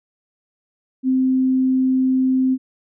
sine tone, 260 Hz, C4, 11 cents flat, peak -14 dBFS, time 1.03-2.58 s, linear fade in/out 50 ms, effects none

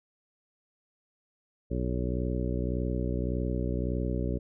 harmonic tone, 61.74 Hz, B1, in tune, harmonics 1 / 2 / 3 / 4 / 5 / 6 / 7 / 9, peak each -31 / -34 / -36 / -37 / -38 / -39 / -39 / -41 dBFS, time 1.7-4.39 s, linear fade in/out 20 ms, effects none

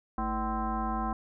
sine tone with frequency modulation, 493.9 Hz, B4, in tune, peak -28 dBFS, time 0.18-1.13 s, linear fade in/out 2 ms, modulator 273 Hz, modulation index 2.6, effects none

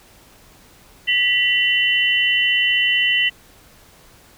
sine tone cluster, 1963 / 2748 / 3016 Hz, B6 / F7 / F#7, -11 / -29 / +32 cents, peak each -19 dBFS, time 1.07-3.3 s, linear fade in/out 20 ms, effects pink hiss -49 dBFS RMS until 4.37 s

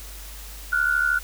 sine tone pair together, 1408 / 1480.9 Hz, F6 / F#6, +14 / +1 cents, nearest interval minor second, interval 87 cents, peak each -22 / -21 dBFS, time 0.72-1.19 s, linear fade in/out 10 ms, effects added 50 Hz sine -38 dBFS peak until 1.23 s + white hiss -42 dBFS RMS until 1.23 s

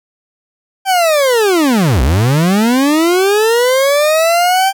40% pulse linear two-way sweep, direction down then up, 787 to 58 to 787 Hz, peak -8 dBFS, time 0.85-4.73 s, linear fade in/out 50 ms, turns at 2.02 s, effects none

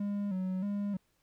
triangle tone with vibrato, 194.4 Hz, G3, 14 cents flat, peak -29 dBFS, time 0-0.97 s, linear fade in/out 5 ms, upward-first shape square, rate 1.6 Hz, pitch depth 75 cents each way, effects pink hiss -74 dBFS RMS until 1.22 s

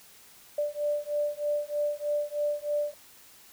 sine beating tone pair, 587.3 / 590.5 Hz, D5 / D5, 0 / +9 cents, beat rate 3.2 Hz, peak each -30 dBFS, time 0.58-2.94 s, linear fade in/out 5 ms, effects white hiss -54 dBFS RMS until 3.52 s

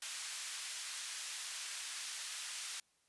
white band-pass noise, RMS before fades -44 dBFS, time 0.02-2.8 s, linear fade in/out 2 ms, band 1500 to 9100 Hz, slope 12 dB/octave, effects white hiss -75 dBFS RMS until 3.08 s + resampled to 24000 Hz

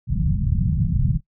white low-pass noise, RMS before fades -20 dBFS, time 0.07-1.21 s, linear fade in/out 50 ms, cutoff 180 Hz, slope 48 dB/octave, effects noise-tail reverb RT60 0.1 s tail -21 dB re dry

